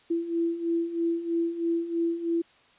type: beating tone pair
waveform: sine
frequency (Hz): 333.6 / 336.7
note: E4 / E4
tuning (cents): +21 / +37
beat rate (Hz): 3.1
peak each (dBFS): -31 / -26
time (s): 0.1-2.42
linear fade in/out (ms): 10
effects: white hiss -59 dBFS RMS until 2.78 s + resampled to 8000 Hz